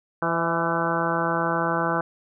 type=harmonic tone with a mistuned harmonic; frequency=167.6 Hz; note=E3; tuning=29 cents sharp; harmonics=1 / 2 / 3 / 4 / 5 / 6 / 7 / 8 / 9; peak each=-30 / -30 / -30 / -30 / -30 / -30 / -30 / -30 / -30 dBFS; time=0.22-2.01 s; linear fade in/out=2 ms; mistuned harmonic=4; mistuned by=-30 cents; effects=none